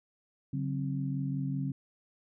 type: tone cluster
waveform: sine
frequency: 141.2 / 186.5 / 264.9 Hz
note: C#3 / F#3 / C4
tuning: +32 / +14 / +22 cents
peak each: -32 / -38 / -36 dBFS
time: 0.53-1.72 s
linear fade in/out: 5 ms
effects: none